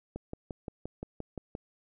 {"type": "click train", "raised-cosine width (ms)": 2, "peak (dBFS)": -24, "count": 9, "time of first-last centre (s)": [0.16, 1.551], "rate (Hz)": 5.75, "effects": []}